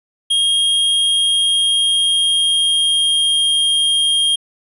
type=tone with pitch glide; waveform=square; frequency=3247 to 3226 Hz; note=G#7 to G7; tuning=-40 to +49 cents; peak=-13 dBFS; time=0.3-4.36 s; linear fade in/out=10 ms; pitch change=-11 cents; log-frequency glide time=0.93-3.45 s; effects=resampled to 24000 Hz